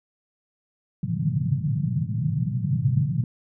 white band-pass noise, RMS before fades -24 dBFS, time 1.03-3.24 s, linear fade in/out 2 ms, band 110 to 170 Hz, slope 48 dB/octave, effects none

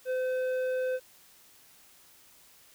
sine tone with tanh clipping, 512 Hz, C5, 38 cents flat, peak -29 dBFS, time 0.05-1 s, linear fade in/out 50 ms, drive 9 dB, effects white hiss -58 dBFS RMS until 2.74 s

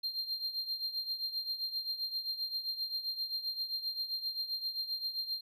triangle tone with tremolo, 4186 Hz, C8, in tune, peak -30 dBFS, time 0.03-5.41 s, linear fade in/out 10 ms, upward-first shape triangle, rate 7.6 Hz, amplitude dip 80%, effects none

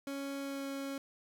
30% pulse tone with pitch glide, 277.2 to 275 Hz, C#4 to C#4, 0 to -14 cents, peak -35 dBFS, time 0.07-0.98 s, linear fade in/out 2 ms, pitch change -14 cents, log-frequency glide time 0.41-0.66 s, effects none

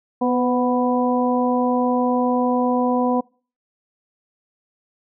harmonic tone with a mistuned harmonic, 247.2 Hz, B3, 2 cents sharp, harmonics 1 / 2 / 3 / 4, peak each -19 / -22 / -24 / -25 dBFS, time 0.21-3.21 s, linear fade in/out 10 ms, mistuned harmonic 2, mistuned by +27 cents, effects noise-tail reverb RT60 0.4 s tail -26 dB re dry

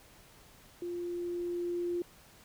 sine tone with level ramp, 349.2 Hz, F4, in tune, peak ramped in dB -35 to -30 dBFS, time 0.82-2.02 s, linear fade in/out 2 ms, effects pink hiss -58 dBFS RMS until 2.44 s

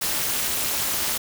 white noise with amplitude modulation, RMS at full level -21 dBFS, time 0.01-1.18 s, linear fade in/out 10 ms, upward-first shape sine, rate 286 Hz, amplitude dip 90%, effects none

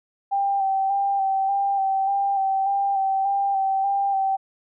sine tone with vibrato, 784 Hz, G5, in tune, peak -19 dBFS, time 0.31-4.37 s, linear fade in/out 20 ms, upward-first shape square, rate 1.7 Hz, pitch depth 22 cents each way, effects none

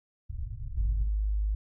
pink low-pass noise, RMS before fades -36 dBFS, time 0.29-1.08 s, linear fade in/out 10 ms, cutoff 130 Hz, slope 96 dB/octave
sine tone, 51.7 Hz, G#1, 7 cents flat, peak -25 dBFS, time 0.77-1.55 s, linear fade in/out 5 ms
effects none

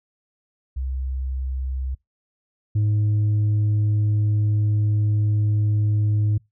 sine tone pair in turn, 65.41 / 105.37 Hz, C2 / G#2, 0 / +26 cents, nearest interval minor sixth, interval 826 cents, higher second, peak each -23 / -14 dBFS, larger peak second, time 0.76-1.95 / 2.75-6.38 s, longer second, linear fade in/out 10 ms, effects noise-tail reverb RT60 0.2 s tail -26 dB re dry + tanh soft clip ceiling -16 dBFS

